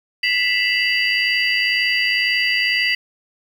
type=tone cluster; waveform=sine; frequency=1978 / 2080 / 2672 / 2922 / 4709 Hz; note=B6 / C7 / E7 / F#7 / D8; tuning=+2 / -11 / +23 / -22 / +4 cents; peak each=-19 / -26 / -22 / -23 / -23 dBFS; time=0.23-2.95 s; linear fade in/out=5 ms; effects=tanh soft clip ceiling -5 dBFS + 7-bit